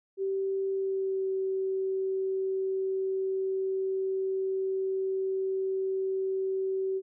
sine tone with pitch glide, 387.5 to 382.2 Hz, G4 to G4, -20 to -44 cents, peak -27 dBFS, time 0.17-7.02 s, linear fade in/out 50 ms, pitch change -24 cents, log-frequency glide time 0.7-1.3 s, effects none

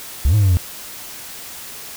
triangle exponential two-way sweep, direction up then down, 58.27 to 109.3 to 85.2 Hz, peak -8 dBFS, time 0.25-0.57 s, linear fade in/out 0 ms, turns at 0.35 s, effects tanh soft clip ceiling -5 dBFS + white hiss -34 dBFS RMS until 1.96 s

